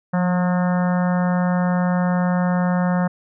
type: harmonic tone with a mistuned harmonic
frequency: 180 Hz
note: F#3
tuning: 47 cents flat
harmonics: 1 / 3 / 4 / 5 / 6 / 7 / 8 / 9 / 10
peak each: -17 / -27 / -29 / -31 / -33 / -34 / -35 / -36 / -37 dBFS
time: 0.13-3.08 s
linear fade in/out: 10 ms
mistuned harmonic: 1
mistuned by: -22 cents
effects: none